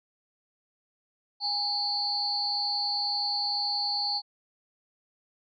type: tone cluster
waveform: sine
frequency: 821 / 4241 / 4531 Hz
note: G#5 / C8 / C#8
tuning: -20 / +23 / +37 cents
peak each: -34 / -31 / -29 dBFS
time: 1.4-4.22 s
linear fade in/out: 50 ms
effects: none